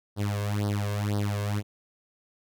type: tone with flanger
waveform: sawtooth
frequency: 102.9 Hz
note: G#2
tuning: 16 cents flat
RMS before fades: -28 dBFS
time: 0.16-1.63 s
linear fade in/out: 50 ms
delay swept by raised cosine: 0.2 to 1.9 ms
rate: 2 Hz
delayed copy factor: +0.95
effects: none